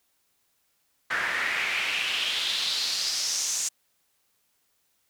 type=noise with band-pass filter sweep; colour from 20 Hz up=pink; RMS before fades=-28 dBFS; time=1.1-3.69 s; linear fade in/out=10 ms; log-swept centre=1600 to 7000 Hz; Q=3.6; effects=white hiss -71 dBFS RMS until 5.09 s